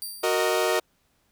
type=tone with exponential decay; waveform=10% pulse; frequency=4699 Hz; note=D8; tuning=in tune; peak=-23 dBFS; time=0.02-0.67 s; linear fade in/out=0 ms; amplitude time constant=140 ms
type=chord; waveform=sawtooth; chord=D# minor; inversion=first; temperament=equal with one note detuned; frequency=370 / 463.2 / 622.3 Hz; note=F#4 / A#4 / D#5; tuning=0 / -11 / 0 cents; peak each=-22 dBFS; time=0.23-0.8 s; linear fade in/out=10 ms
effects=pink hiss -68 dBFS RMS until 1.31 s